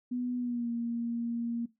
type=tone with pitch glide; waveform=sine; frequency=246.9 to 234.4 Hz; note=B3 to A#3; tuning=0 to +10 cents; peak=-30 dBFS; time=0.11-1.66 s; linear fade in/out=10 ms; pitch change=-90 cents; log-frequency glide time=0.38-0.7 s; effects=noise-tail reverb RT60 0.2 s tail -18 dB re dry